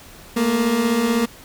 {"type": "beating tone pair", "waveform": "30% pulse", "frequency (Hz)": [218.8, 234.8], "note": ["A3", "A#3"], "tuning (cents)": [-9, 13], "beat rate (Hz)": 16, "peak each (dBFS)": [-21, -15], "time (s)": [0.36, 1.26], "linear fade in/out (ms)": 10, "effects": ["pink hiss -43 dBFS RMS until 1.44 s"]}